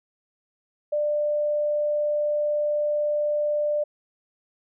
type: tone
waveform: sine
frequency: 594 Hz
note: D5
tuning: 20 cents sharp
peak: -21 dBFS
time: 0.92-3.84 s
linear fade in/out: 10 ms
effects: none